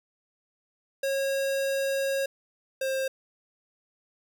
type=tone pair in turn; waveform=square; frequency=545 / 531.6 Hz; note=C#5 / C5; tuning=-29 / +27 cents; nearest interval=unison; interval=44 cents; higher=first; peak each=-26 / -27 dBFS; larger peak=first; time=1.03-2.26 / 2.81-3.08 s; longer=first; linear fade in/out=5 ms; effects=none